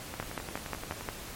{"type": "two click trains", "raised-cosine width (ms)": 0.5, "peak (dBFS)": [-23, -17], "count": [11, 6], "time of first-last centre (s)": [[0.14, 1.01], [0.2, 1.088]], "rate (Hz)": [11.5, 5.63], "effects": ["pink hiss -43 dBFS RMS until 1.35 s", "MP3 64 kbps"]}